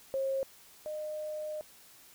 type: tone pair in turn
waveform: sine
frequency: 538 / 611.4 Hz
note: C5 / D#5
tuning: +48 / -30 cents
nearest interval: major second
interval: 222 cents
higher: second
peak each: -29 / -35 dBFS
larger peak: first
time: 0.14-0.43 / 0.86-1.61 s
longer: second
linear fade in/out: 0 ms
effects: white hiss -57 dBFS RMS until 2.14 s